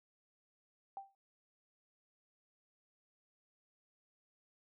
sine tone with exponential decay, 784 Hz, G5, in tune, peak -39 dBFS, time 0.97-1.15 s, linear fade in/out 1 ms, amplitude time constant 37 ms, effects none

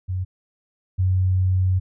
sine tone pair in turn, 92.5 / 92.91 Hz, F#2 / F#2, 0 / +8 cents, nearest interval unison, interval 8 cents, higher second, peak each -22 / -16 dBFS, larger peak second, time 0.08-0.25 / 0.98-1.8 s, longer second, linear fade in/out 20 ms, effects none

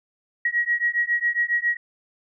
sine beating tone pair, 1900 / 1907.3 Hz, A#6 / A#6, +33 / +39 cents, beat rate 7.3 Hz, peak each -23 dBFS, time 0.45-1.77 s, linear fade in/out 5 ms, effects none

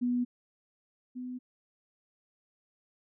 sine tone pair in turn, 245.3 / 250.9 Hz, B3 / B3, -12 / +28 cents, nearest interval unison, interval 40 cents, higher second, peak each -26 / -36 dBFS, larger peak first, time 0.01-0.25 / 1.15-1.39 s, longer neither, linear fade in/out 20 ms, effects none

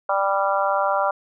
harmonic tone, 196.5 Hz, G3, 4 cents sharp, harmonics 3 / 4 / 5 / 6 / 7, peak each -23 / -24 / -25 / -26 / -26 dBFS, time 0.09-1.11 s, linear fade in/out 5 ms, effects none

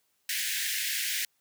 pink high-pass noise, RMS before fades -31 dBFS, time 0.29-1.25 s, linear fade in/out 2 ms, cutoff 1600 Hz, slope 96 dB/octave, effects white hiss -73 dBFS RMS until 1.4 s + high-pass 80 Hz 12 dB/octave

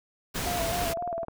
pink noise, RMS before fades -31 dBFS, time 0.34-0.94 s, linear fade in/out 20 ms
sine tone with vibrato, 687 Hz, F5, 29 cents flat, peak -29 dBFS, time 0.46-1.25 s, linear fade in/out 10 ms, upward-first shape square, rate 3.8 Hz, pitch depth 45 cents each way
click train, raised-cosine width 1 ms, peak -24 dBFS, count 14, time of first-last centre 0.61-1.284 s, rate 19.3 Hz
effects none

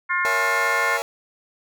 harmonic tone, 355.4 Hz, F4, 30 cents sharp, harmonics 3 / 4 / 5 / 6, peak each -25 / -25 / -25 / -25 dBFS, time 0.09-0.98 s, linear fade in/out 20 ms
sawtooth chord, A# half-diminished seventh, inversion none, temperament just, 466.2 / 559.4 / 671.3 / 839.1 Hz, A#4 / C#5 / E5 / G#5, 0 / +16 / +31 / +18 cents, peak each -26 dBFS, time 0.25-1.02 s, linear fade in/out 0 ms
effects none

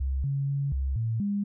sine tone with pitch steps, 66.9 / 138.7 / 139.9 / 67.2 / 113.1 / 202.4 Hz, C2 / C#3 / C#3 / C2 / A2 / G#3, +39 / +1 / +16 / +47 / +48 / -44 cents, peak -25 dBFS, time 0-1.44 s, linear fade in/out 10 ms, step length 240 ms, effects none

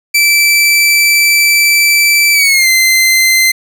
sawtooth tone with pitch glide, 2326 to 2072 Hz, D7 to C7, -17 to -17 cents, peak -3 dBFS, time 0.14-3.52 s, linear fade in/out 10 ms, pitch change -200 cents, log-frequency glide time 2.33-2.68 s, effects none

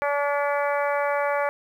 harmonic tone, 286.7 Hz, D4, 42 cents flat, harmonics 2 / 3 / 4 / 5 / 6 / 7 / 8, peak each -24 / -28 / -30 / -32 / -34 / -35 / -36 dBFS, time 0.02-1.49 s, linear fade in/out 0 ms, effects 9-bit

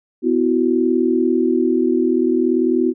sine chord, B suspended fourth, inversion none, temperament equal with one note detuned, 252.1 / 329.6 / 370 Hz, B3 / E4 / F#4, +36 / 0 / 0 cents, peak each -18 dBFS, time 0.22-2.94 s, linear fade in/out 50 ms, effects none

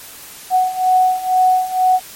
sine beating tone pair, 740 / 742.1 Hz, F#5 / F#5, 0 / +5 cents, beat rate 2.1 Hz, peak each -16 / -13 dBFS, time 0.5-2 s, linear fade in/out 50 ms, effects white hiss -36 dBFS RMS until 2.15 s + MP3 64 kbps

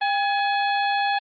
harmonic tone with a mistuned harmonic, 845 Hz, G#5, 30 cents sharp, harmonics 1 / 2 / 3 / 4 / 5, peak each -21 / -27 / -31 / -33 / -35 dBFS, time 0.01-1.19 s, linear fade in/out 10 ms, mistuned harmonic 1, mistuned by -88 cents, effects Opus 24 kbps

